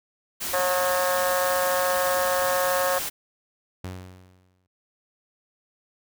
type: noise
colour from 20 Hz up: white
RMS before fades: -30 dBFS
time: 0.4-3.1 s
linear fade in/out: 20 ms
type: harmonic tone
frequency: 181.4 Hz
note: F#3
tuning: 34 cents flat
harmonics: 3 / 4 / 5 / 6 / 7 / 8 / 9 / 10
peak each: -24 / -30 / -34 / -30 / -33 / -38 / -33 / -36 dBFS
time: 0.53-2.99 s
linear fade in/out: 10 ms
type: tone with exponential decay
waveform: sawtooth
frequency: 92.1 Hz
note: F#2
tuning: 7 cents flat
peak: -27 dBFS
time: 3.84-4.67 s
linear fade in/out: 5 ms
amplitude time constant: 180 ms
effects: none